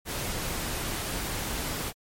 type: noise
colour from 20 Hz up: pink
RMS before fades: -32 dBFS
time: 0.05-1.93 s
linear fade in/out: 50 ms
effects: MP3 64 kbps